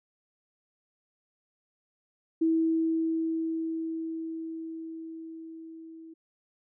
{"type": "tone with level ramp", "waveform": "sine", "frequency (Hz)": 324.8, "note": "E4", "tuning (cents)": -26, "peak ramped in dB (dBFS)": [-21, -44], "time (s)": [2.41, 6.14], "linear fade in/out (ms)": 10, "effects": []}